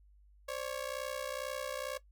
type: ring-modulated tone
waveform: sawtooth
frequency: 554.4 Hz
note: C#5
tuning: in tune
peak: -30 dBFS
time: 0.48-1.98 s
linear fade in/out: 10 ms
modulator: 31.1 Hz
effects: noise-tail reverb RT60 0.1 s tail -17 dB re dry + added 50 Hz sine -59 dBFS peak until 2.11 s